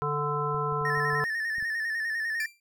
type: harmonic tone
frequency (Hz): 146.83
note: D3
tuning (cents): 0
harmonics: 1 / 3 / 5 / 7 / 9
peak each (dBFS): -32 / -32 / -39 / -31 / -32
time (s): 0.02-1.24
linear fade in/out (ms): 0
type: clicks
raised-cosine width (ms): 5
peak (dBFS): -36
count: 7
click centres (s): 0.546 / 0.724 / 0.814 / 0.974 / 1.131 / 1.583 / 1.626
type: tone with vibrato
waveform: triangle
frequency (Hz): 1801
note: A6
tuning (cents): +40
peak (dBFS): -26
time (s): 0.85-2.46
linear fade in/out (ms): 2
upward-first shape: square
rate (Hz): 10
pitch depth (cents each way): 50
type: tone with exponential decay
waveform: sawtooth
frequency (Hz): 2361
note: D7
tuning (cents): +9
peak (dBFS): -27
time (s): 2.4-2.6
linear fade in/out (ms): 2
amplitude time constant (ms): 42
effects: none

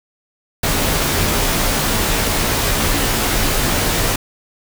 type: noise with comb filter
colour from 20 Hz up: pink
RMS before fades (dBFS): -17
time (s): 0.63-4.16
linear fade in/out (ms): 5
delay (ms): 16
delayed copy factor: -0.6
effects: none

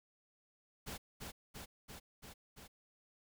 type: noise with echo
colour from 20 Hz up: pink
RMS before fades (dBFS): -45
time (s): 0.86-0.98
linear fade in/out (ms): 20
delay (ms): 340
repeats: 5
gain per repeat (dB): -2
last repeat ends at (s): 2.68
effects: none

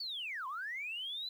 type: linear two-way sweep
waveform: sine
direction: down then up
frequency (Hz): 4600 to 987.8 to 4065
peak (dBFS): -37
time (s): 0-1.29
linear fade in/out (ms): 5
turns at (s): 0.47
effects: tanh soft clip ceiling -33 dBFS + 11-bit

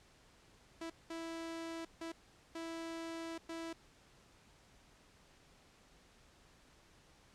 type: tone bursts at uneven times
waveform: sawtooth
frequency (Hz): 329.6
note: E4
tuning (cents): 0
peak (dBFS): -38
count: 5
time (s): 0.81-0.9 / 1.1-1.85 / 2.01-2.12 / 2.55-3.38 / 3.49-3.73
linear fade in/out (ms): 5
effects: pink hiss -65 dBFS RMS until 7.34 s + low-pass 8000 Hz 12 dB/octave

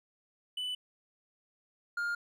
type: tone pair in turn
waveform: triangle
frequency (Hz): 2989 / 1410.6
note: F#7 / F6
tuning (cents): +17 / +17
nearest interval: octave + minor second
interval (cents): 1300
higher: first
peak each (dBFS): -32 / -29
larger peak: second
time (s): 0.57-0.75 / 1.97-2.15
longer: neither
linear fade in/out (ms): 5
effects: none

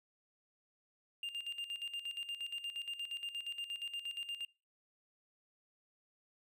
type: tone with tremolo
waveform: triangle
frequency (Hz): 2802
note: F7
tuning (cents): +5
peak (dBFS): -36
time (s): 1.23-4.45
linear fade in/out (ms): 2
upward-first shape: square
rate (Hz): 8.5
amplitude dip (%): 70
effects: noise-tail reverb RT60 0.3 s tail -24 dB re dry

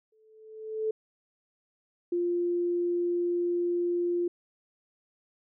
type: tone with exponential growth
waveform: sine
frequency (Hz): 436.8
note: A4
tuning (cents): -13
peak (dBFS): -24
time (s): 0.12-0.91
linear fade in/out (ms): 5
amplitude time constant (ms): 170
type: tone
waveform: sine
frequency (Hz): 349.2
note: F4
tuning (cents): 0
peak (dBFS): -25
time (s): 2.12-4.28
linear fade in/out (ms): 5
effects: none

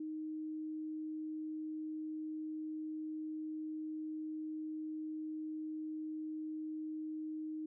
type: tone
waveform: sine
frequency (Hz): 311.1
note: D#4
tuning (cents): 0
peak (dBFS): -39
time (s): 0-7.66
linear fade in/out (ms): 5
effects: none

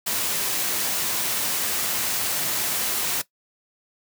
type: noise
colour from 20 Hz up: white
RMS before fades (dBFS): -25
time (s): 0.06-3.22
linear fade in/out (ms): 10
effects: noise-tail reverb RT60 0.1 s tail -17 dB re dry + high-pass 100 Hz 12 dB/octave

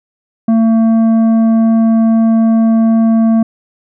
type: tone with tanh clipping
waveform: sine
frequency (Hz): 225.2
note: A3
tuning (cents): +40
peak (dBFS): -8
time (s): 0.48-3.43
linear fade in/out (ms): 5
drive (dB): 8
effects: none

